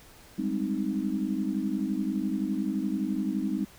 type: chord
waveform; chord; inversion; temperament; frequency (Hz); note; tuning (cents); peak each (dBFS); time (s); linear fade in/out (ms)
sine; Ab major seventh; third; equal; 196 / 207.7 / 261.6 / 311.1; G3 / Ab3 / C4 / Eb4; 0 / 0 / 0 / 0; -32; 0.38-3.65; 10
effects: pink hiss -53 dBFS RMS until 3.78 s